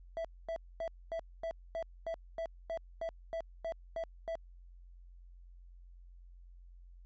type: tone bursts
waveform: triangle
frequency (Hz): 659.3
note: E5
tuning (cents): 0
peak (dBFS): -33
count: 14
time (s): 0.17-4.354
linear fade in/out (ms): 0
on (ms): 76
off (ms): 240
effects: added 44 Hz sine -52 dBFS peak until 7.05 s + resampled to 16000 Hz